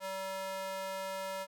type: tone with high-pass filter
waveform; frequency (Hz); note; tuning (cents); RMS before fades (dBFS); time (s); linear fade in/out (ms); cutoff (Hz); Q
square; 191.5; G3; -40; -39; 0-1.47; 50; 680; 2
effects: none